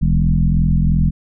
sine tone with frequency modulation, 103.83 Hz, G#2, in tune, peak -11 dBFS, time 0.01-1.11 s, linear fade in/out 20 ms, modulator 42.9 Hz, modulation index 2.2, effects none

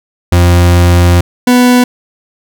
40% pulse tone pair in turn, 87.5 / 247.5 Hz, F2 / B3, +4 / +4 cents, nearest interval octave + tritone, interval 1800 cents, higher second, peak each -3 dBFS, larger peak neither, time 0.32-1.21 / 1.47-1.84 s, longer first, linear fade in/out 5 ms, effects none

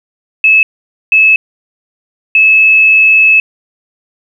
sine tone bursts at uneven times, 2598 Hz, E7, 26 cents flat, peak -3 dBFS, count 3, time 0.44-0.63 / 1.12-1.36 / 2.35-3.4 s, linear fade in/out 2 ms, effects 7-bit

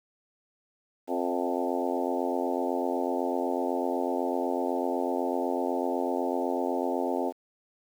harmonic tone with a mistuned harmonic, 88 Hz, F2, 14 cents sharp, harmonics 3 / 4 / 5 / 6 / 7 / 8 / 9 / 10, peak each -32 / -33 / -34 / -35 / -35 / -36 / -37 / -37 dBFS, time 1.07-7.33 s, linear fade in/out 50 ms, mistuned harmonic 7, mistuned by +17 cents, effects 9-bit

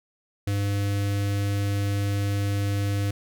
square tone with notch filter, 100.6 Hz, G2, 45 cents sharp, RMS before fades -25 dBFS, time 0.47-3.11 s, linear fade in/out 5 ms, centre 940 Hz, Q 1.5, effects none

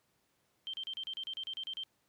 sine tone bursts, 3136 Hz, G7, in tune, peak -37 dBFS, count 12, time 0.67-1.835 s, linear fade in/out 0 ms, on 65 ms, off 35 ms, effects pink hiss -75 dBFS RMS until 2.08 s + high-pass 100 Hz 12 dB/octave

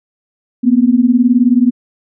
sine beating tone pair, 235.7 / 254.7 Hz, A#3 / C4, +19 / -46 cents, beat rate 19 Hz, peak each -10 dBFS, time 0.63-1.71 s, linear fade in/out 20 ms, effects none

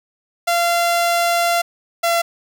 sawtooth tone pair in turn, 688 / 680.1 Hz, F5 / F5, -26 / -46 cents, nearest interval unison, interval 20 cents, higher first, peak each -11 dBFS, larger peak neither, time 0.47-1.62 / 2.03-2.22 s, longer first, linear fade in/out 10 ms, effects none

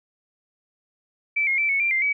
sine tone with pitch steps, 2321 / 2149 / 2329 / 2208 / 2367 / 2094 / 2277 Hz, D7 / C7 / D7 / C#7 / D7 / C7 / C#7, -21 / +46 / -15 / -7 / +13 / +1 / +46 cents, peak -19 dBFS, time 1.36-2.13 s, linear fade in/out 10 ms, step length 110 ms, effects none

